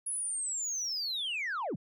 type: linear sweep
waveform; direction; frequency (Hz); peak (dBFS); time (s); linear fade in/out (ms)
sine; down; 10548 to 108; -30; 0.06-1.76; 10
effects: tanh soft clip ceiling -30 dBFS